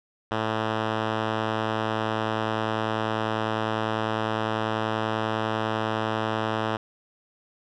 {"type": "tone with low-pass filter", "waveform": "5% pulse", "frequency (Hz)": 110.1, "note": "A2", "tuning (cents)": 2, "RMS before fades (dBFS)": -27, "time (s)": [0.31, 6.77], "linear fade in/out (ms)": 5, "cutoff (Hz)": 2800, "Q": 0.92, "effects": []}